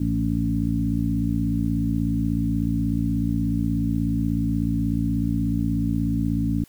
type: harmonic tone with a mistuned harmonic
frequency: 56.5 Hz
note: A1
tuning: 47 cents sharp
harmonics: 1 / 2 / 3 / 4 / 5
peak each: -28 / -27 / -27 / -26 / -26 dBFS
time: 0-6.64 s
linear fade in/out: 5 ms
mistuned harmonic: 2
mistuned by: -47 cents
effects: white hiss -55 dBFS RMS until 6.68 s